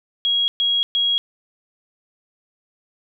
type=tone bursts; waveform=sine; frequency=3300 Hz; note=G#7; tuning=12 cents flat; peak=-16 dBFS; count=3; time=0.25-1.18 s; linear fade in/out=0 ms; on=230 ms; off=120 ms; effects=none